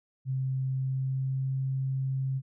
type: tone with pitch glide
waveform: sine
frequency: 131.9 to 133.28 Hz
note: C3 to C3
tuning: +14 to +32 cents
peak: -27 dBFS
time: 0.25-2.42 s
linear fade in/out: 50 ms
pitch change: +18 cents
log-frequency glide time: 0.7-1.54 s
effects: none